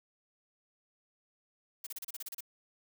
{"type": "noise bursts", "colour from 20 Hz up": "blue", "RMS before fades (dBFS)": -41, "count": 10, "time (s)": [1.84, 2.407], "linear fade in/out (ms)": 5, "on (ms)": 27, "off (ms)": 33, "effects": []}